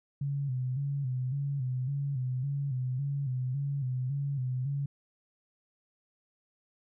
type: tone with vibrato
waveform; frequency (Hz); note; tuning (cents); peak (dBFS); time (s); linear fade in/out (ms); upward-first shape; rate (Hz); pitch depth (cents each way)
sine; 133.9; C3; +40; -29; 0.21-4.86; 5; square; 1.8; 86
effects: none